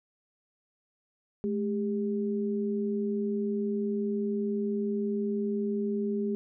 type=tone pair together; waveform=sine; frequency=212.9 / 400.6 Hz; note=G#3 / G4; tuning=+43 / +38 cents; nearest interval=major seventh; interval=1095 cents; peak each=-29 / -31 dBFS; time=1.44-6.35 s; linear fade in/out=0 ms; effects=none